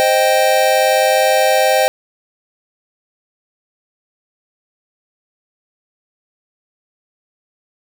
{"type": "chord", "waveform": "square", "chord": "C minor", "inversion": "none", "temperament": "equal", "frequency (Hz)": [523.3, 622.3, 784], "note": ["C5", "Eb5", "G5"], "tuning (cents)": [0, 0, 0], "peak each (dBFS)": -16, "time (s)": [0, 1.88], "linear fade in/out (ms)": 0, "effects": []}